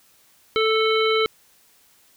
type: harmonic tone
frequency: 440 Hz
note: A4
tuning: in tune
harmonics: 1 / 3 / 5 / 7 / 9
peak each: -19 / -24 / -26 / -27 / -29 dBFS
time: 0.56-1.26 s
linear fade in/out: 0 ms
effects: white hiss -57 dBFS RMS until 2.16 s